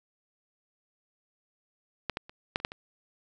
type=clicks; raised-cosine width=0.3 ms; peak=-13 / -16 / -30 / -10 / -29 / -10 / -25 dBFS; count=7; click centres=2.097 / 2.171 / 2.295 / 2.559 / 2.601 / 2.649 / 2.719 s; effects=none